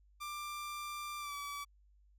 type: tone with pitch glide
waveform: sawtooth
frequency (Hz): 1185 to 1147.9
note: D6 to D6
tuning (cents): +15 to -40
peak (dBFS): -37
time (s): 0.2-1.65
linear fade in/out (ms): 20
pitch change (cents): -55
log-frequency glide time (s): 1.19-1.35
effects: added 50 Hz sine -63 dBFS peak until 2.18 s